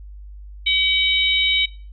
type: harmonic tone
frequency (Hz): 760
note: F#5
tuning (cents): +46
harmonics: 3 / 4 / 5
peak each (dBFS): -20 / -20 / -20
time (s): 0.66-1.66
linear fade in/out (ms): 10
effects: noise-tail reverb RT60 0.4 s tail -20 dB re dry + added 50 Hz sine -35 dBFS peak until 1.92 s